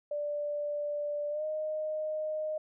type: tone with pitch glide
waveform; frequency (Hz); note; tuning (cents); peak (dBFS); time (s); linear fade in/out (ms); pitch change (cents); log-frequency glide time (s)
sine; 587.3 to 617.9; D5 to D#5; 0 to -12; -31; 0.11-2.58; 5; +88; 1.3-1.44
effects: none